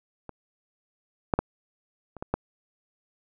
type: clicks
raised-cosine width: 1 ms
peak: -24 / -7 / -8 / -27 / -19 / -10 dBFS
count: 6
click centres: 0.293 / 1.338 / 1.39 / 2.167 / 2.225 / 2.34 s
effects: none